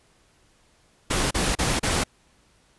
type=noise bursts; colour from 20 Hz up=pink; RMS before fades=-23 dBFS; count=4; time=1.1-2.039 s; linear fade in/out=10 ms; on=210 ms; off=33 ms; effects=pink hiss -61 dBFS RMS until 2.78 s + resampled to 24000 Hz